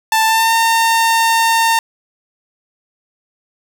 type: tone with pitch glide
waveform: sawtooth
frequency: 885 to 910.4 Hz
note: A5 to A#5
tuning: +10 to -41 cents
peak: -7 dBFS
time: 0.12-1.79 s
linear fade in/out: 2 ms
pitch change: +49 cents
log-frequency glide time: 0.25-0.53 s
effects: none